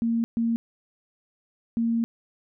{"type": "tone bursts at uneven times", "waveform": "sine", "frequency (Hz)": 230.6, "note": "A#3", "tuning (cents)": -19, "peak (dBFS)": -21, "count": 3, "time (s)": [[0.02, 0.24], [0.37, 0.56], [1.77, 2.04]], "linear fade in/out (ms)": 0, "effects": []}